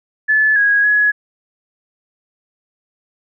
sine tone with pitch steps, 1730 / 1652 / 1684 Hz, A6 / G#6 / G#6, -30 / -10 / +24 cents, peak -10 dBFS, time 0.28-1.12 s, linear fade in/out 20 ms, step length 280 ms, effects none

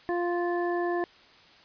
harmonic tone, 349.2 Hz, F4, in tune, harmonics 1 / 2 / 3 / 5, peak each -27 / -32 / -37 / -37 dBFS, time 0.09-1.04 s, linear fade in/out 0 ms, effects white hiss -55 dBFS RMS until 1.64 s + resampled to 11025 Hz

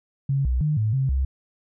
sine tone with pitch steps, 137.6 / 62.5 / 151.3 / 108.2 / 133.7 / 66.5 Hz, C#3 / B1 / D#3 / A2 / C3 / C2, -12 / +21 / -48 / -29 / +38 / +29 cents, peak -19 dBFS, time 0.29-1.25 s, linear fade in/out 5 ms, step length 160 ms, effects none

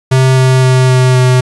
square tone with pitch steps, 130.81 / 129.91 / 129.01 / 128.12 / 127.23 Hz, C3 / C3 / C3 / C3 / C3, 0 / -12 / -24 / -36 / -48 cents, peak -6 dBFS, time 0.11-1.41 s, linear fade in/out 10 ms, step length 260 ms, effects resampled to 24000 Hz + 8-bit

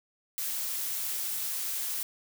blue noise, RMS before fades -33 dBFS, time 0.38-2.03 s, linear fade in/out 0 ms, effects none

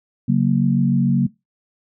sine chord, F# major, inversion second, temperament equal with one note detuned, 138.59 / 185 / 232.1 Hz, C#3 / F#3 / A#3, 0 / 0 / -7 cents, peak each -18 dBFS, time 0.28-1.27 s, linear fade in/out 10 ms, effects noise-tail reverb RT60 0.2 s tail -21 dB re dry

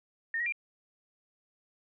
sine tone with pitch steps, 1830 / 1904 / 2385 Hz, A#6 / A#6 / D7, -32 / +36 / +26 cents, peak -29 dBFS, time 0.34-0.523 s, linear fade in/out 2 ms, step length 61 ms, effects none

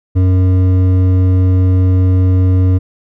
sine tone with hard clipping, 92.5 Hz, F#2, in tune, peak -9 dBFS, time 0.15-2.79 s, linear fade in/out 20 ms, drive 9 dB, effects none

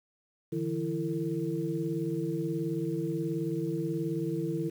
sine tone cluster, 148.1 / 166.7 / 332.4 / 452.7 Hz, D3 / E3 / E4 / A4, +15 / +20 / +15 / +49 cents, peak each -36 / -35 / -32 / -37 dBFS, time 0.52-4.7 s, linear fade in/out 10 ms, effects 9-bit

